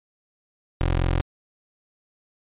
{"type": "tone", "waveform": "20% pulse", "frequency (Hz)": 43.65, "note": "F1", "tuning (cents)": 0, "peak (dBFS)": -15, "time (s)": [0.81, 1.21], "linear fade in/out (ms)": 0, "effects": ["resampled to 8000 Hz"]}